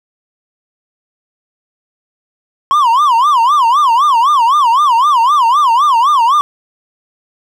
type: tone with vibrato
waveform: triangle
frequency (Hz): 1049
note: C6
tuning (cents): +4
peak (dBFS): -5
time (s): 2.71-6.41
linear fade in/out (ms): 0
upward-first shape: sine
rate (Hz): 3.9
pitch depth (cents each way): 250
effects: none